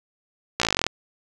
slowing click train, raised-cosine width 0.2 ms, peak -3 dBFS, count 14, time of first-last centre 0.6-0.866 s, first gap 16 ms, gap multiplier 1.04, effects none

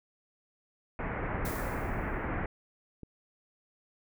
pink low-pass noise, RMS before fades -34 dBFS, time 0.99-2.46 s, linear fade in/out 2 ms, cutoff 2200 Hz, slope 48 dB/octave
blue noise with exponential decay, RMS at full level -40 dBFS, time 1.45-2.28 s, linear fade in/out 2 ms, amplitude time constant 180 ms
clicks, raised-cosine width 3 ms, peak -31 dBFS, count 2, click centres 2.294 / 3.033 s
effects none

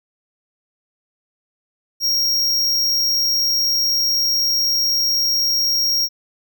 square tone, 5588 Hz, F8, in tune, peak -16 dBFS, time 2-6.09 s, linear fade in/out 50 ms, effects none

